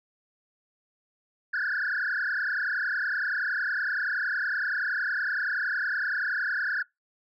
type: tone with frequency modulation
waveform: sine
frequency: 1590 Hz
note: G6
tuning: 24 cents sharp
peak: -24 dBFS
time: 1.53-6.83 s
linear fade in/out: 10 ms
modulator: 30.7 Hz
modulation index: 5
effects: noise-tail reverb RT60 0.2 s tail -26 dB re dry + tanh soft clip ceiling -23 dBFS